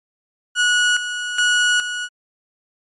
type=tone with tremolo; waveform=30% pulse; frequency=1461 Hz; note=F#6; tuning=22 cents flat; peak=-11 dBFS; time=0.55-2.09 s; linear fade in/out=50 ms; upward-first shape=square; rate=1.2 Hz; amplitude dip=65%; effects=MP3 48 kbps